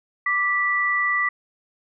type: tone pair together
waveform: sine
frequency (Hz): 1175.5 / 1965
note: D6 / B6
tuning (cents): +1 / -9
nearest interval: major sixth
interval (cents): 890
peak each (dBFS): -24 / -20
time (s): 0.26-1.29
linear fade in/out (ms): 5
effects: none